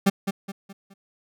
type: tone with echo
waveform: 40% pulse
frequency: 196 Hz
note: G3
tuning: in tune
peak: -14 dBFS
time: 0.06-0.1 s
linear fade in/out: 10 ms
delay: 210 ms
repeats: 4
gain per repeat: -8 dB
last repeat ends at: 0.94 s
effects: none